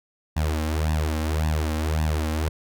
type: tone with flanger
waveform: sawtooth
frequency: 77.7 Hz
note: D#2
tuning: 2 cents flat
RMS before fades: -24 dBFS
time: 0.36-2.49 s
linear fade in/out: 10 ms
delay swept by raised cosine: 1.1 to 3.8 ms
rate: 1.8 Hz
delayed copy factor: +0.9
effects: none